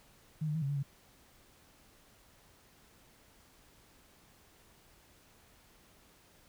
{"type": "tone with pitch steps", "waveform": "sine", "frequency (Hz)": [155.4, 150.6, 160.7, 138.1, 143.4, 139.1], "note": ["D#3", "D3", "E3", "C#3", "D3", "C#3"], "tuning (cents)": [-2, 44, -44, -6, -41, 6], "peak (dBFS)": -31, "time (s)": [0.41, 0.83], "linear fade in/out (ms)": 10, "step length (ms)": 70, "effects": ["pink hiss -63 dBFS RMS until 6.48 s"]}